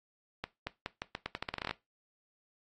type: accelerating click train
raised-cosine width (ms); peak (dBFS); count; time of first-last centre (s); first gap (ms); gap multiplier
0.3; -19; 16; 0.44-1.71; 230; 0.83
effects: noise-tail reverb RT60 0.2 s tail -18 dB re dry + AAC 32 kbps